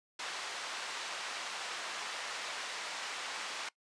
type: band-pass noise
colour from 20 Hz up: pink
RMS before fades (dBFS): -41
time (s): 0.19-3.69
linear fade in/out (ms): 5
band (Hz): 900 to 5800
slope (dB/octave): 12
effects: noise-tail reverb RT60 0.1 s tail -21 dB re dry + resampled to 22050 Hz

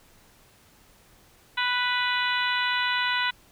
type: harmonic tone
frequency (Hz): 493.9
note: B4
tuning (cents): 0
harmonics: 2 / 3 / 4 / 5 / 6 / 7 / 8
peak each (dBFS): -29 / -28 / -30 / -33 / -32 / -34 / -34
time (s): 1.57-3.31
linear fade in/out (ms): 10
effects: pink hiss -57 dBFS RMS until 3.51 s

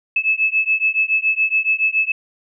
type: beating tone pair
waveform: sine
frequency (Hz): 2601 / 2608.1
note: E7 / E7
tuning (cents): -24 / -19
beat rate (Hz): 7.1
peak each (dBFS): -18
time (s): 0.16-2.12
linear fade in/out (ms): 5
effects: none

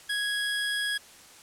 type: tone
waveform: 25% pulse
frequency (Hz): 1661.2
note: G#6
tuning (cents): 0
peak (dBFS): -23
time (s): 0.09-0.98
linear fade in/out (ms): 10
effects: white hiss -51 dBFS RMS until 1.42 s + low-pass 10000 Hz 12 dB/octave

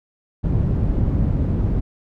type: low-pass noise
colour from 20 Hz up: white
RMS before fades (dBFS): -19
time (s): 0.43-1.81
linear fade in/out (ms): 20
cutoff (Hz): 130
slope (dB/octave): 12
effects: none

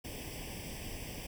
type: noise with comb filter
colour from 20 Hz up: pink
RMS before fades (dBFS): -43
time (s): 0.04-1.27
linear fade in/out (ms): 10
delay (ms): 0.37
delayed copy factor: +0.9
effects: none

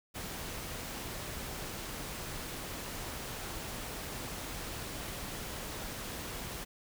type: noise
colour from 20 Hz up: pink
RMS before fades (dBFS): -41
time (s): 0.14-6.65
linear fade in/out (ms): 20
effects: none

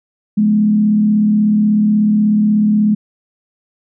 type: tone with frequency modulation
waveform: sine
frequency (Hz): 211.1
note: G#3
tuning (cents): +29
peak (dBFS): -9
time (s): 0.37-2.95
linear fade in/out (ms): 10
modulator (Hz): 36.4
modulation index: 0.41
effects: none

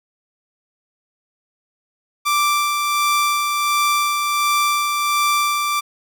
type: tone with tremolo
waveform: sawtooth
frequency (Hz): 1174.7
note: D6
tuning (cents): 0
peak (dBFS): -11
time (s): 2.25-5.81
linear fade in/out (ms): 20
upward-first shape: sine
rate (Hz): 1.4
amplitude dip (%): 35
effects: none

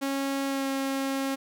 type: tone with pitch glide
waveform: sawtooth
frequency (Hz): 274.3 to 271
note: C#4 to C#4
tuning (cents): -18 to -39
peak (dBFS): -23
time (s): 0.01-1.36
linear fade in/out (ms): 20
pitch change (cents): -21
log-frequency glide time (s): 0.46-0.67
effects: none

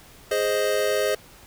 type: chord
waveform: square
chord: Ab major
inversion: none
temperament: equal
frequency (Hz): 415.3 / 523.3 / 622.3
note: Ab4 / C5 / Eb5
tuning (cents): 0 / 0 / 0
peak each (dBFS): -26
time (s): 0.31-1.15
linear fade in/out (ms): 5
effects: pink hiss -49 dBFS RMS until 1.46 s

